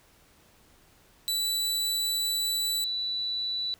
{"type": "tone pair in turn", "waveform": ["sawtooth", "sine"], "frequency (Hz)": [3959, 3959], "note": ["B7", "B7"], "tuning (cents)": [3, 3], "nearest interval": "unison", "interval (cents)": 0, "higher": "neither", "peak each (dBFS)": [-23, -28], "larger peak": "first", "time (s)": [[1.28, 2.84], [2.84, 3.74]], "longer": "first", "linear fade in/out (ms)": 0, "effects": ["pink hiss -60 dBFS RMS until 3.79 s"]}